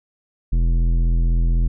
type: tone with tanh clipping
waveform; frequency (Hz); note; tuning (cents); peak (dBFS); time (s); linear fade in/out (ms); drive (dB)
sine; 42.01; E1; +34; -16; 0.52-1.68; 10; 12
effects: none